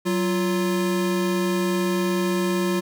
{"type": "tone pair together", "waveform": "square", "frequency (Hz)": [186.81, 349.2], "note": ["F#3", "F4"], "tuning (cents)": [17, 0], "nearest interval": "major seventh", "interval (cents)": 1083, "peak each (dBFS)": -24, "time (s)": [0.05, 2.81], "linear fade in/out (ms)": 20, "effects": []}